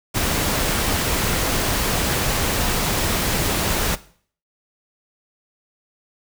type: noise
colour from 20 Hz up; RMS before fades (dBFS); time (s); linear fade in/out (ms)
pink; -21; 0.14-3.96; 20
effects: noise-tail reverb RT60 0.5 s tail -17 dB re dry